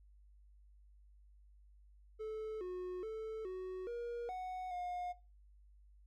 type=tone with pitch steps; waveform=triangle; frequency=435.4 / 364.1 / 439.9 / 371.6 / 474.4 / 739 / 716 Hz; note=A4 / F#4 / A4 / F#4 / A#4 / F#5 / F5; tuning=-18 / -28 / 0 / +7 / +30 / -2 / +43 cents; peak=-38 dBFS; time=2.19-5.13 s; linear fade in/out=20 ms; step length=420 ms; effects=noise-tail reverb RT60 0.3 s tail -18 dB re dry + added 50 Hz sine -60 dBFS peak until 6.06 s